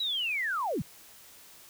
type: linear sweep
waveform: sine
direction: down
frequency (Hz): 3962 to 98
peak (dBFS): -28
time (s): 0-0.82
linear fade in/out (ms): 5
effects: white hiss -53 dBFS RMS until 1.69 s